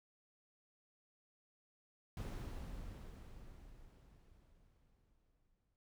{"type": "noise with exponential decay", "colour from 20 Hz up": "brown", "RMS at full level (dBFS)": -41, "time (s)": [2.17, 5.76], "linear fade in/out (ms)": 1, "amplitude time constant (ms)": 780, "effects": []}